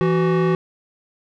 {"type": "tone pair together", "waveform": "square", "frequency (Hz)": [166.5, 374.7], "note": ["E3", "F#4"], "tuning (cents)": [18, 22], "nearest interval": "octave + major second", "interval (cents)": 1404, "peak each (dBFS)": [-19, -19], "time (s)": [0.01, 0.55], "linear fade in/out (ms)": 0, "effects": ["low-pass 2000 Hz 12 dB/octave"]}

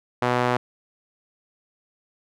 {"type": "tone with band-pass filter", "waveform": "sawtooth", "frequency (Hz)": 123.47, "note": "B2", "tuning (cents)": 0, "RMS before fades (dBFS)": -22, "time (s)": [0.22, 0.57], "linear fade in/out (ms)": 5, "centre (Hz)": 950, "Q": 0.82, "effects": []}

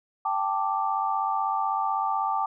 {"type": "chord", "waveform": "sine", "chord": "G suspended second", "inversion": "none", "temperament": "equal", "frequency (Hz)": [784, 880, 1174.7], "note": ["G5", "A5", "D6"], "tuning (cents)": [0, 0, 0], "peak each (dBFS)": [-28, -28, -28], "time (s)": [0.25, 2.46], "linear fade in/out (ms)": 5, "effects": []}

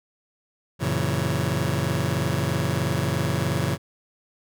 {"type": "chord", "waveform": "sawtooth", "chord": "F# dominant seventh", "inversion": "none", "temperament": "just", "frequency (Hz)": [92.5, 115.62, 138.75, 166.5], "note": ["F#2", "A#2", "C#3", "E3"], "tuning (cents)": [0, -14, 2, 18], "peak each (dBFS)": [-25, -24, -22, -24], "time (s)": [0.79, 3.78], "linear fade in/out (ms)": 50, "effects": []}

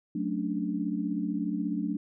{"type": "chord", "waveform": "sine", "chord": "D major seventh", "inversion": "first", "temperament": "equal", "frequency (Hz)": [185, 220, 277.2, 293.7], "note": ["F#3", "A3", "C#4", "D4"], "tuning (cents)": [0, 0, 0, 0], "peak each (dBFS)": [-33, -33, -37, -32], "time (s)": [0.15, 1.97], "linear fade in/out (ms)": 5, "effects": []}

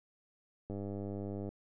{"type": "click train", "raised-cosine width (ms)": 2, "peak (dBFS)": -28, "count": 80, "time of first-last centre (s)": [0.7, 1.49], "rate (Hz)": 100, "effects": []}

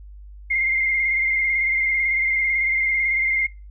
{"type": "tone with vibrato", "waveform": "sine", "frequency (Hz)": 2113, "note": "C7", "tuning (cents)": 16, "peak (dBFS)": -18, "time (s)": [0.5, 3.47], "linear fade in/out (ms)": 10, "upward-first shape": "square", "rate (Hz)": 18, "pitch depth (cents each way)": 26, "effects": ["noise-tail reverb RT60 0.3 s tail -23 dB re dry", "added 50 Hz sine -38 dBFS peak until 3.7 s"]}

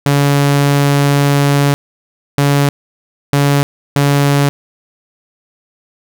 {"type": "tone bursts at uneven times", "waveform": "sawtooth", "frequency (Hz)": 142, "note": "C#3", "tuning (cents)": 42, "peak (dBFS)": -5, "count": 4, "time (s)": [[0.06, 1.74], [2.38, 2.69], [3.33, 3.63], [3.96, 4.49]], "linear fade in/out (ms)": 0, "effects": []}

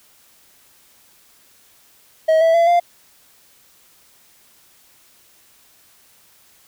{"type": "tone with pitch steps", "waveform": "triangle", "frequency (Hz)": [637, 656, 675.7, 695.9], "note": ["D#5", "E5", "E5", "F5"], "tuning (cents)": [41, -9, 43, -6], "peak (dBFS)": -9, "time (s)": [2.28, 2.8], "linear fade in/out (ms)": 10, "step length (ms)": 130, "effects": ["white hiss -53 dBFS RMS until 6.67 s"]}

